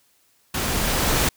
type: noise with level ramp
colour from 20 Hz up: pink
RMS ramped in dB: -25 to -19 dBFS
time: 0.54-1.29 s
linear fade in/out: 5 ms
effects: white hiss -62 dBFS RMS until 1.36 s